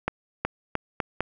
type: accelerating click train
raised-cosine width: 0.5 ms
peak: -9 dBFS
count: 5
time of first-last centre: 0.08-1.206 s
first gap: 370 ms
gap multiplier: 0.82
effects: none